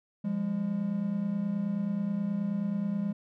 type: tone pair together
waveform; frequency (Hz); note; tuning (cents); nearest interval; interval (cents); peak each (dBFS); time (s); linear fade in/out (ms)
triangle; 174.61 / 204; F3 / G#3; 0 / -31; minor third; 269; -32 / -27; 0.24-3.13; 10
effects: none

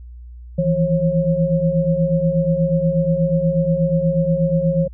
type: tone cluster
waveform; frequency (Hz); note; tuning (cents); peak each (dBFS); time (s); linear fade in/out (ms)
sine; 160.9 / 169.2 / 541; E3 / E3 / C#5; -42 / +45 / -42; -19; 0.58-4.88; 10
effects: added 60 Hz sine -34 dBFS peak until 4.93 s

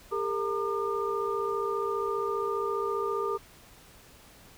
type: tone cluster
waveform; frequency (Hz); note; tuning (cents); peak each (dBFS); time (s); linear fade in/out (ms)
sine; 401.6 / 456.5 / 921 / 1204; G4 / A#4 / A#5 / D6; +42 / -36 / -21 / +43; -31 / -33 / -39 / -32; 0.11-3.38; 20
effects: pink hiss -54 dBFS RMS until 4.57 s

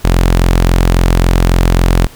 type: tone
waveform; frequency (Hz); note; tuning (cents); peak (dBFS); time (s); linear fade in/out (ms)
sawtooth; 43.65; F1; 0; -3; 0.04-2.07; 10
effects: pink hiss -38 dBFS RMS until 2.15 s

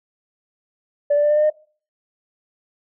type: tone with pitch steps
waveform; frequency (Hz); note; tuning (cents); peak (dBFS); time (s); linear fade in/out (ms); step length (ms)
sine; 580 / 586.1 / 592.2 / 598.4 / 604.6 / 610.9; D5 / D5 / D5 / D5 / D#5 / D#5; -22 / -4 / +14 / +32 / -50 / -32; -12; 1.1-1.502; 10; 67
effects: noise-tail reverb RT60 0.4 s tail -21 dB re dry + tanh soft clip ceiling -10 dBFS

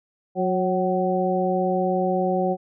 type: harmonic tone with a mistuned harmonic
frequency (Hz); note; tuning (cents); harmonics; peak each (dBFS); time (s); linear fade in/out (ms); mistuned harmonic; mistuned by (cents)
183.1; F#3; -18; 1 / 2 / 3 / 4; -25 / -25 / -25 / -25; 0.35-2.57; 50; 4; +45
effects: none

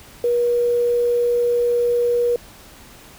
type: tone with quantisation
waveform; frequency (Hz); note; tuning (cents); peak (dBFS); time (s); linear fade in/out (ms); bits
sine; 480; B4; -49; -15; 0.24-2.36; 2; 7
effects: pink hiss -44 dBFS RMS until 3.18 s

